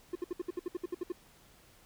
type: tone bursts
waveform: triangle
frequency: 354.6 Hz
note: F4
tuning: 26 cents sharp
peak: -30 dBFS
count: 12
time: 0.13-1.122 s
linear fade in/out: 5 ms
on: 24 ms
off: 64 ms
effects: pink hiss -61 dBFS RMS until 1.85 s